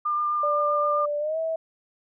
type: tone with vibrato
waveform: sine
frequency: 1200 Hz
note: D6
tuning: 37 cents sharp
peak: -22 dBFS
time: 0.05-1.06 s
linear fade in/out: 10 ms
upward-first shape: sine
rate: 7.7 Hz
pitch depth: 10 cents each way
type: tone with pitch glide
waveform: sine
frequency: 587.3 to 647.9 Hz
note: D5 to E5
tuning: 0 to -30 cents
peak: -24 dBFS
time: 0.43-1.56 s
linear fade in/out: 5 ms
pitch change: +170 cents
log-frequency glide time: 1.19-1.38 s
effects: none